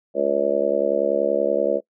harmonic tone, 70.5 Hz, C#2, 30 cents sharp, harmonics 3 / 4 / 5 / 6 / 7 / 8 / 9, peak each -32 / -32 / -26 / -31 / -23 / -21 / -26 dBFS, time 0.14-1.81 s, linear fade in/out 50 ms, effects noise-tail reverb RT60 0.1 s tail -22 dB re dry

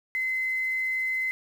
sine tone with quantisation, 2051 Hz, C7, 35 cents flat, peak -25 dBFS, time 0.15-1.31 s, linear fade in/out 0 ms, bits 8, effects none

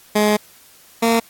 15% pulse tone pair in turn, 210.5 / 229.6 Hz, G#3 / A#3, +24 / -26 cents, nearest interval major second, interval 150 cents, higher second, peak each -7 dBFS, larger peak neither, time 0.15-0.37 / 1.02-1.2 s, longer first, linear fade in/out 10 ms, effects white hiss -48 dBFS RMS until 1.29 s + AAC 64 kbps

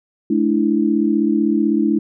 sine chord, A suspended fourth, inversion none, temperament equal with one note detuned, 215.5 / 293.7 / 329.6 Hz, A3 / D4 / E4, -36 / 0 / 0 cents, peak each -18 dBFS, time 0.3-1.99 s, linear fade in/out 5 ms, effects none

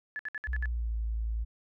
sine tone bursts, 1719 Hz, A6, 41 cents flat, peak -33 dBFS, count 6, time 0.16-0.657 s, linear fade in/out 0 ms, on 32 ms, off 61 ms
sine tone with pitch glide, 61.6 to 55.52 Hz, B1 to A1, -4 to +16 cents, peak -29 dBFS, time 0.47-1.45 s, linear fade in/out 20 ms, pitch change -180 cents, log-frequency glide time 0.57-0.93 s
effects none

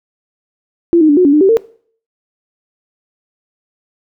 sine tone with pitch steps, 340.4 / 311.1 / 290.1 / 364.1 / 283.4 / 300.8 / 385.4 / 453.9 Hz, F4 / D#4 / D4 / F#4 / C#4 / D4 / G4 / A#4, -44 / 0 / -21 / -28 / +38 / +42 / -29 / -46 cents, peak -5 dBFS, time 0.93-1.57 s, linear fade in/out 0 ms, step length 80 ms, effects noise-tail reverb RT60 0.5 s tail -20 dB re dry

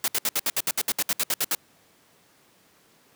white noise bursts, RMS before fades -24 dBFS, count 15, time 0.04-1.55 s, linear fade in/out 2 ms, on 40 ms, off 65 ms, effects pink hiss -59 dBFS RMS until 3.15 s + high-pass 150 Hz 12 dB/octave

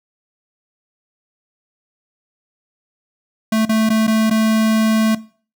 square tone with dropouts, 220 Hz, A3, in tune, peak -14 dBFS, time 3.52-5.15 s, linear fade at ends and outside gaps 5 ms, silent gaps 3.653-3.692 / 3.892-3.901 / 4.069-4.077 / 4.299-4.309 s, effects noise-tail reverb RT60 0.4 s tail -18 dB re dry

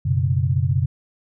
sine chord, F# suspended fourth, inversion none, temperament equal, 92.5 / 123.47 / 138.59 Hz, F#2 / B2 / C#3, 0 / 0 / 0 cents, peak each -21 / -21 / -21 dBFS, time 0.05-0.86 s, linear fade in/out 10 ms, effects none

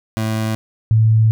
25% pulse / sine tone pair in turn, 110 / 110.62 Hz, A2 / A2, 0 / +10 cents, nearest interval unison, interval 10 cents, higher second, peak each -14 / -9 dBFS, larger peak second, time 0.17-0.55 / 0.91-1.31 s, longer second, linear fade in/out 0 ms, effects none

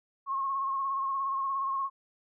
sine tone with vibrato, 1085 Hz, C#6, 37 cents flat, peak -28 dBFS, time 0.26-1.9 s, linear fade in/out 50 ms, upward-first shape sine, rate 17 Hz, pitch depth 37 cents each way, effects none

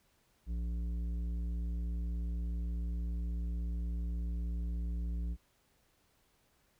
triangle tone with tanh clipping, 58.27 Hz, A#1, in tune, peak -35 dBFS, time 0.46-5.37 s, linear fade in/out 50 ms, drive 14 dB, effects pink hiss -72 dBFS RMS until 6.79 s

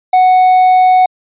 triangle tone, 740 Hz, F#5, in tune, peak -3 dBFS, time 0.13-1.06 s, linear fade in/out 5 ms, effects resampled to 8000 Hz

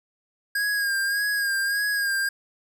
square tone with vibrato, 1629 Hz, G#6, 34 cents flat, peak -23 dBFS, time 0.55-2.29 s, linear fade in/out 5 ms, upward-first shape sine, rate 1.7 Hz, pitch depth 41 cents each way, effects none

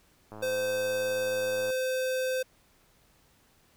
click train, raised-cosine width 1 ms, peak -30 dBFS, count 149, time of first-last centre 0.32-1.703 s, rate 107 Hz
square tone, 516 Hz, C5, 24 cents flat, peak -28 dBFS, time 0.42-2.43 s, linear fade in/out 10 ms
effects pink hiss -64 dBFS RMS until 3.76 s

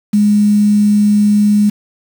sine tone with quantisation, 207.7 Hz, G#3, in tune, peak -7 dBFS, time 0.13-1.7 s, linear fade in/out 10 ms, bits 5, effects none

